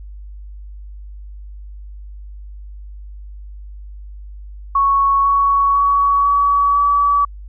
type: tone with pitch steps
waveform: sine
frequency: 1108.7 / 1117.7 / 1126.8 / 1135.9 / 1145.1 Hz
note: C#6 / C#6 / C#6 / C#6 / D6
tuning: 0 / +14 / +28 / +42 / -44 cents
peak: -11 dBFS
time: 4.75-7.25 s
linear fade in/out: 5 ms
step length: 500 ms
effects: added 50 Hz sine -31 dBFS peak until 7.48 s